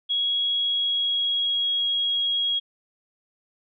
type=tone with pitch glide; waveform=sine; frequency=3322 to 3297 Hz; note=G#7 to G#7; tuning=0 to -13 cents; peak=-21 dBFS; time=0.09-2.6 s; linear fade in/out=20 ms; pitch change=-13 cents; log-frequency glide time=0.48-1.88 s; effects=none